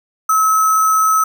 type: tone with sample-and-hold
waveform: sine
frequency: 1292 Hz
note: E6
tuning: 35 cents flat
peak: -10 dBFS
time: 0.29-1.24 s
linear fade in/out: 5 ms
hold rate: 7350 Hz
effects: none